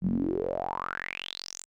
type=tone with band-pass filter sweep; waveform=sawtooth; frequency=45.14 Hz; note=F#1; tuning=42 cents flat; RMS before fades=-32 dBFS; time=0.01-1.66 s; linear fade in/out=50 ms; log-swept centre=170 to 8100 Hz; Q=8.8; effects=none